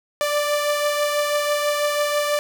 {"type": "beating tone pair", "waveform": "sawtooth", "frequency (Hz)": [587.3, 593.4], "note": ["D5", "D5"], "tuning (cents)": [0, 18], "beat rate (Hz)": 6.1, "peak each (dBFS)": [-16, -24], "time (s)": [0.21, 2.39], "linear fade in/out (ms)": 0, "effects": []}